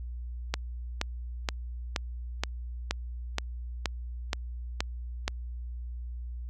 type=click train; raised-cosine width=0.2 ms; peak=-10 dBFS; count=11; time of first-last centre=0.54-5.279 s; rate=2.11 Hz; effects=added 60 Hz sine -35 dBFS peak until 6.49 s